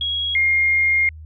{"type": "tone pair in turn", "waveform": "sine", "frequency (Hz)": [3310, 2127], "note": ["G#7", "C7"], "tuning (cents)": [-6, 28], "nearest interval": "minor sixth", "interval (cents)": 766, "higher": "first", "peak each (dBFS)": [-20, -14], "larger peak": "second", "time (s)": [[0.01, 0.35], [0.35, 1.09]], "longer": "second", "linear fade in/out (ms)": 2, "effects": ["added 78 Hz sine -35 dBFS peak until 1.25 s"]}